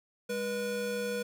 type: tone pair together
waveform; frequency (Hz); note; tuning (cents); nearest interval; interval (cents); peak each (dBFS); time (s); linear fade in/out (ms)
square; 203.6 / 485.9; G#3 / B4; -34 / -28; octave + minor third; 1506; -39 / -33; 0.29-1.23; 10
effects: none